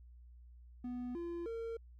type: tone with pitch steps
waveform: triangle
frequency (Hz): 246.8 / 342.6 / 457.6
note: B3 / F4 / A#4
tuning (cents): -1 / -33 / -32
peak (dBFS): -37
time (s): 0.84-1.77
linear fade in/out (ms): 5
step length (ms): 310
effects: added 60 Hz sine -54 dBFS peak until 1.99 s